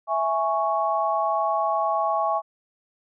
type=chord; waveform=sine; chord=C# minor; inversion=first; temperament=equal; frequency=659.3 / 830.6 / 1108.7 Hz; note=E5 / G#5 / C#6; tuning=0 / 0 / 0 cents; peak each=-25 dBFS; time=0.07-2.42 s; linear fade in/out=50 ms; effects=none